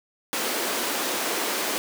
pink high-pass noise, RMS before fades -27 dBFS, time 0.33-1.78 s, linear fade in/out 0 ms, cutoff 280 Hz, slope 24 dB/octave, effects none

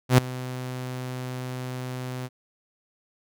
sawtooth tone with ADSR envelope, 127.2 Hz, C3, 48 cents flat, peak -7 dBFS, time 0.09-2.29 s, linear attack 91 ms, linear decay 8 ms, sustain -20 dB, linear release 38 ms, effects none

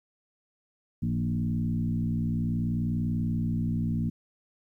sine tone with frequency modulation, 164.81 Hz, E3, in tune, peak -25 dBFS, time 1.02-4.1 s, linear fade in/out 10 ms, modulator 60.6 Hz, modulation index 1.4, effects 11-bit

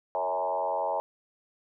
sine tone with frequency modulation, 740 Hz, F#5, in tune, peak -26 dBFS, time 0.15-1 s, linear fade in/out 0 ms, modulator 89.6 Hz, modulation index 2.5, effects none

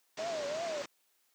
pink low-pass noise, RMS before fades -41 dBFS, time 0.17-0.86 s, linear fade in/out 5 ms, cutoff 7200 Hz, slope 48 dB/octave
sine tone with vibrato, 622.3 Hz, D#5, in tune, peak -34 dBFS, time 0.19-0.82 s, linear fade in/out 0 ms, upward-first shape triangle, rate 2.8 Hz, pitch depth 190 cents each way
effects white hiss -73 dBFS RMS until 1.34 s + high-pass 300 Hz 12 dB/octave

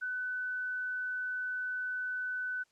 sine tone, 1500 Hz, F#6, 23 cents sharp, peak -33 dBFS, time 0.01-2.64 s, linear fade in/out 20 ms, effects white hiss -72 dBFS RMS until 2.71 s + low-pass 7000 Hz 12 dB/octave

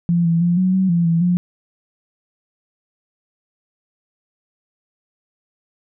sine tone with pitch steps, 171.7 / 167 / 173.7 / 185.2 / 188.8 / 170.9 / 166.5 / 177.4 Hz, F3 / E3 / F3 / F#3 / F#3 / F3 / E3 / F3, -29 / +23 / -9 / +2 / +35 / -37 / +18 / +27 cents, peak -13 dBFS, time 0.09-1.37 s, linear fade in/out 0 ms, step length 160 ms, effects none

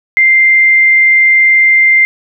sine tone, 2093 Hz, C7, in tune, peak -4 dBFS, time 0.17-2.05 s, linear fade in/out 0 ms, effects none

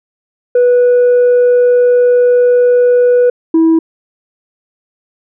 sine tone pair in turn, 490.6 / 325.4 Hz, B4 / E4, -12 / -22 cents, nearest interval perfect fifth, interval 710 cents, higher first, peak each -3 dBFS, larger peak neither, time 0.55-3.3 / 3.54-3.79 s, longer first, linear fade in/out 5 ms, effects tanh soft clip ceiling -4 dBFS

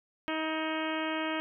harmonic tone with a mistuned harmonic, 316.1 Hz, D#4, 27 cents sharp, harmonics 1 / 2 / 3 / 4 / 5 / 6 / 7 / 8 / 9 / 10, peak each -34 / -37 / -39 / -40 / -41 / -42 / -42 / -43 / -44 / -44 dBFS, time 0.28-1.4 s, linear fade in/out 0 ms, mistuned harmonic 6, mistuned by -26 cents, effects none

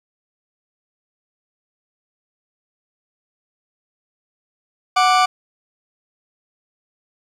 40% pulse tone pair together, 739.2 / 1176 Hz, F#5 / D6, -2 / +2 cents, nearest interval minor sixth, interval 804 cents, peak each -14 dBFS, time 4.96-5.26 s, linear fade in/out 10 ms, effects low-pass 6000 Hz 12 dB/octave + 8-bit

